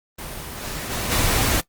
pink noise with level steps, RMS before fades -33 / -30 / -26 / -20 dBFS, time 0.18-1.61 s, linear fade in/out 10 ms, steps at 0.62 / 0.9 / 1.1 s, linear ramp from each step 20 ms, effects noise-tail reverb RT60 0.1 s tail -18 dB re dry + Opus 24 kbps

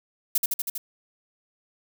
violet noise with echo, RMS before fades -21 dBFS, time 0.35-0.38 s, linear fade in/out 5 ms, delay 80 ms, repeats 5, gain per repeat -2 dB, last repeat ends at 0.78 s, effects none

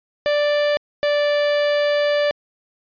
45% pulse tone pair in turn, 587.3 / 585.1 Hz, D5 / D5, 0 / -7 cents, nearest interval unison, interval 7 cents, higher first, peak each -16 / -16 dBFS, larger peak neither, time 0.26-0.77 / 1.03-2.31 s, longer second, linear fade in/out 0 ms, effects resampled to 11025 Hz

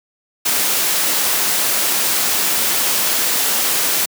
white noise, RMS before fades -17 dBFS, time 0.45-4.06 s, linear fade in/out 10 ms, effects high-pass 200 Hz 12 dB/octave

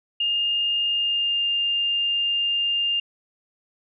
sine tone with pitch glide, 2824 to 2806 Hz, F7 to F7, +19 to +8 cents, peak -20 dBFS, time 0.2-3 s, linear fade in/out 5 ms, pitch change -11 cents, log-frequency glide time 0.89-1.44 s, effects none

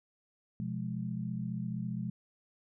sine chord, F diminished, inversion second, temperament just, 125.72 / 174.61 / 209.5 Hz, Cb3 / F3 / Ab3, +31 / 0 / +15 cents, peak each -38 / -38 / -38 dBFS, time 0.6-2.1 s, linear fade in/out 0 ms, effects none

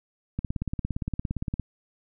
click train, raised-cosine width 5 ms, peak -16 dBFS, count 22, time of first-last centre 0.39-1.597 s, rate 17.4 Hz, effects none

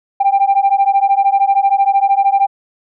sine beating tone pair, 784 / 797 Hz, G5 / G5, 0 / +28 cents, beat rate 13 Hz, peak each -11 dBFS, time 0.2-2.47 s, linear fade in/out 10 ms, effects tanh soft clip ceiling -5 dBFS

